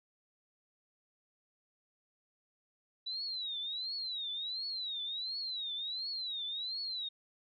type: tone with vibrato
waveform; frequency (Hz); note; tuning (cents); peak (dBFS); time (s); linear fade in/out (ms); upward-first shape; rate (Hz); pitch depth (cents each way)
sine; 3921; B7; -13; -36; 3.06-7.09; 10; triangle; 1.4; 210
effects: none